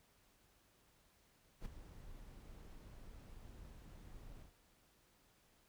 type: noise with ADSR envelope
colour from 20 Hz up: brown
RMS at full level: -43 dBFS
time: 1.6-4.54 s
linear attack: 57 ms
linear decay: 7 ms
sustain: -12 dB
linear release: 130 ms
effects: pink hiss -72 dBFS RMS until 5.68 s